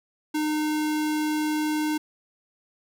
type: tone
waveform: square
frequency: 305.3 Hz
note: D#4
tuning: 33 cents flat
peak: -24 dBFS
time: 0.34-1.98 s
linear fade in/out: 10 ms
effects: none